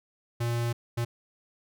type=tone bursts at uneven times; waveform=square; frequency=118.2 Hz; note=A#2; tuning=24 cents sharp; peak=-27 dBFS; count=2; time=0.4-0.73 / 0.97-1.05 s; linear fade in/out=10 ms; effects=none